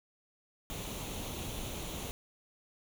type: noise with comb filter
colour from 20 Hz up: pink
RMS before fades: -40 dBFS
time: 0.7-2.11 s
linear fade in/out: 0 ms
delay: 0.3 ms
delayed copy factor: +0.55
effects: none